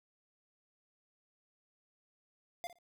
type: tone with echo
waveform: square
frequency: 698.5 Hz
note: F5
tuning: in tune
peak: -39 dBFS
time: 2.64-2.67 s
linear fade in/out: 0 ms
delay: 58 ms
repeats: 2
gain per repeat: -15 dB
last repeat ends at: 2.786 s
effects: none